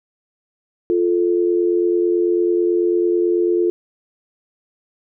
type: tone pair together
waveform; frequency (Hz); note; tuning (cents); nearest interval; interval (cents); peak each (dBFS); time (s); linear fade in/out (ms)
sine; 349.2 / 438.3; F4 / A4; 0 / -7; major third; 393; -15 / -20; 0.9-3.7; 0
effects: none